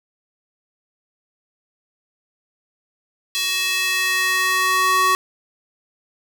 square tone with high-pass filter sweep, 373.5 Hz, F#4, 16 cents sharp, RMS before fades -19 dBFS, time 3.35-5.15 s, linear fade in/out 0 ms, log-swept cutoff 3300 to 1000 Hz, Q 1.8, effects none

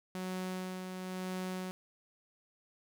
sawtooth tone with tremolo, 185 Hz, F#3, in tune, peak -32 dBFS, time 0.15-1.71 s, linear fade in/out 0 ms, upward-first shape sine, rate 1 Hz, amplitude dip 40%, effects none

